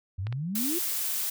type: exponential sweep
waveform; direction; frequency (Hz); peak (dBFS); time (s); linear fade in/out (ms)
sine; up; 87.3 to 366; -29; 0.18-0.79; 10
type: clicks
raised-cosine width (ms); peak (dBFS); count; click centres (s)
0.3; -24; 2; 0.269 / 0.326
type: noise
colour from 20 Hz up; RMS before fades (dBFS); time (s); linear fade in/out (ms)
blue; -30; 0.55-1.3; 5
effects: none